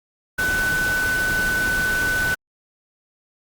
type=tone in noise; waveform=sine; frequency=1500 Hz; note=F#6; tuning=23 cents sharp; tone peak=-19 dBFS; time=0.38-2.35 s; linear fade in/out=10 ms; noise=pink; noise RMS=-28 dBFS; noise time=0.38-2.35 s; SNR=+6 dB; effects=Opus 48 kbps